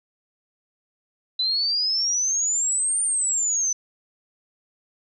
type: exponential two-way sweep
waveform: sine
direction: up then down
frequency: 3981 to 9060 to 6030 Hz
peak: -20 dBFS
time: 1.39-3.73 s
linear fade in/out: 5 ms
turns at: 3.02 s
effects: none